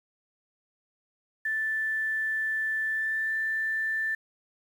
sine tone with pitch glide, 1760 to 1770.2 Hz, A6 to A6, 0 to +10 cents, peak -26 dBFS, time 1.45-4.15 s, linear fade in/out 5 ms, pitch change +10 cents, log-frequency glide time 2.82-3.37 s, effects 9-bit

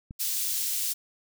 click, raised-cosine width 5 ms, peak -27 dBFS, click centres 0.109 s
white high-pass noise, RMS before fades -29 dBFS, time 0.19-0.94 s, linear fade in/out 20 ms, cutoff 4100 Hz, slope 12 dB/octave
effects none

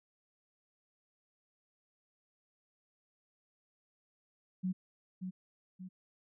sine tone with echo, 185 Hz, F#3, in tune, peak -31 dBFS, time 4.63-4.73 s, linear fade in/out 20 ms, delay 580 ms, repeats 2, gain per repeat -6 dB, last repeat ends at 5.89 s, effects none

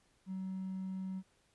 triangle tone with hard clipping, 188.8 Hz, F#3, 35 cents sharp, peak -38 dBFS, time 0.26-1.23 s, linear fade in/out 50 ms, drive 4 dB, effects pink hiss -72 dBFS RMS until 1.54 s + resampled to 24000 Hz

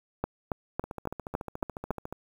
two click trains, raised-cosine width 1 ms, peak -14 / -22 dBFS, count 7 / 19, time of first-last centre 0.24-1.907 / 0.84-2.126 s, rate 3.6 / 14 Hz, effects 8-bit

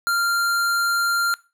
square tone, 1390 Hz, F6, 9 cents flat, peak -19 dBFS, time 0.07-1.34 s, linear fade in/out 0 ms, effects noise-tail reverb RT60 0.3 s tail -21 dB re dry

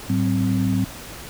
sine tone cluster, 108 / 189.4 / 261.7 Hz, A2 / F#3 / C4, -32 / +41 / 0 cents, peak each -22 dBFS, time 0.09-0.85 s, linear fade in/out 10 ms, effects pink hiss -37 dBFS RMS until 1.29 s

